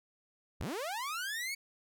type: linear sweep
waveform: sawtooth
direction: up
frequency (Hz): 30.97 to 2259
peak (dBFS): -32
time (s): 0.6-1.55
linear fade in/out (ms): 10
effects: none